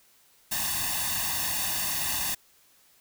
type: noise with comb filter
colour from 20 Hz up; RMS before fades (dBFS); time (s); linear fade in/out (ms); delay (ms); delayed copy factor
white; -29; 0.51-2.35; 10; 1.1; +0.95
effects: white hiss -61 dBFS RMS until 3 s